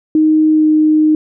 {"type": "tone with pitch glide", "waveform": "sine", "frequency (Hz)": [311.1, 308.6], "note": ["D#4", "D#4"], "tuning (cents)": [0, -14], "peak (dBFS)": -7, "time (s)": [0.15, 1.15], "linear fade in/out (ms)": 2, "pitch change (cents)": -14, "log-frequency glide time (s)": [0.52, 0.66], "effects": []}